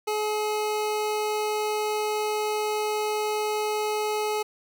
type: tone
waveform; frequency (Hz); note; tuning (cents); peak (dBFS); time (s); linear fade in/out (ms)
25% pulse; 424.9; G#4; +40; -21; 0.07-4.43; 10
effects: none